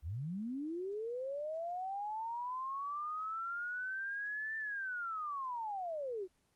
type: linear two-way sweep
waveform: sine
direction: up then down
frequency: 65 to 1782 to 349.5 Hz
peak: -37 dBFS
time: 0.02-6.28 s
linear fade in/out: 50 ms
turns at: 4.57 s
effects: pink hiss -75 dBFS RMS until 6.55 s + Opus 24 kbps